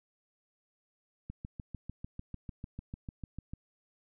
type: click train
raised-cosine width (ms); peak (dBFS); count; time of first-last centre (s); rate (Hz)
5; -28; 16; 1.3-3.535; 6.71
effects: none